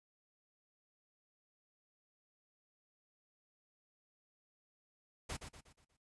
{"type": "noise with echo", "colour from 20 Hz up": "pink", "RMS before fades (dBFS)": -42, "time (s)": [5.29, 5.37], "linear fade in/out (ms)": 10, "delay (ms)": 120, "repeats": 5, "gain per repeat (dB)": -7, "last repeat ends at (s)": 5.97, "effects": ["noise-tail reverb RT60 0.1 s tail -17 dB re dry", "resampled to 24000 Hz"]}